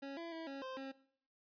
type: tone with pitch steps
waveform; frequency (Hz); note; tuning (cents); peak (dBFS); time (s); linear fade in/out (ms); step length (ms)
25% pulse; 275.9 / 335.6 / 326.3 / 274.3 / 522 / 269.1; C#4 / E4 / E4 / C#4 / C5 / C4; -8 / +31 / -18 / -18 / -4 / +49; -40; 0.02-0.92; 10; 150
effects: noise-tail reverb RT60 0.6 s tail -19 dB re dry + resampled to 11025 Hz